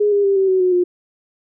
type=tone with pitch steps; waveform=sine; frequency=415.3 / 404.9 / 394.7 / 384.8 / 375.2 / 365.7 / 356.6 Hz; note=G#4 / G#4 / G4 / G4 / F#4 / F#4 / F4; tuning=0 / -44 / +12 / -32 / +24 / -20 / +36 cents; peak=-12 dBFS; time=0-0.84 s; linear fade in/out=10 ms; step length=120 ms; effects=none